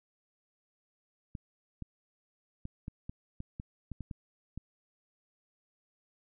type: clicks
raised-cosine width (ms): 5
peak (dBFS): -27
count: 11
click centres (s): 1.352 / 1.823 / 2.654 / 2.881 / 3.095 / 3.404 / 3.599 / 3.917 / 4.007 / 4.112 / 4.576
effects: none